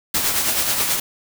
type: noise with tremolo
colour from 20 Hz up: white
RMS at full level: -18 dBFS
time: 0.14-1 s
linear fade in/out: 5 ms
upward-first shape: triangle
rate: 9.3 Hz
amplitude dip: 50%
effects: none